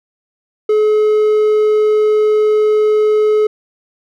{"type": "tone", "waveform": "triangle", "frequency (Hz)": 426.8, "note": "G#4", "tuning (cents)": 47, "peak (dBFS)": -7, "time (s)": [0.69, 3.47], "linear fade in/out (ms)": 5, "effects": []}